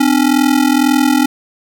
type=ring-modulated tone; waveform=square; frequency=277.2 Hz; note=C#4; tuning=in tune; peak=-7 dBFS; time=0-1.26 s; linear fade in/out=5 ms; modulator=21 Hz; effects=none